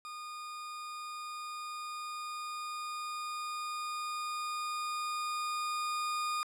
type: tone with level ramp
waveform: 40% pulse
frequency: 1223 Hz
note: D#6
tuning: 30 cents flat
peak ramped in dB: -41 to -31 dBFS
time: 0.05-6.43 s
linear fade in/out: 0 ms
effects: low-pass 12000 Hz 12 dB/octave